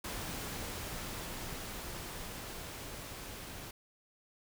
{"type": "noise with level ramp", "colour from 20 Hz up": "pink", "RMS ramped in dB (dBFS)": [-40, -46], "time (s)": [0.04, 3.71], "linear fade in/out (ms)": 5, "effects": []}